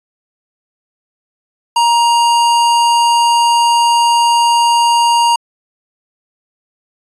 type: tone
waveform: square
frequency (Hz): 940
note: A#5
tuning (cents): +14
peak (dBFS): -9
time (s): 1.76-5.36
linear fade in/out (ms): 5
effects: resampled to 22050 Hz